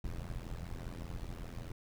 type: noise with amplitude modulation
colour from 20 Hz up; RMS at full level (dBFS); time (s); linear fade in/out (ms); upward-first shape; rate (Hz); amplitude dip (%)
brown; -38; 0.04-1.72; 5; sine; 84.9; 100
effects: none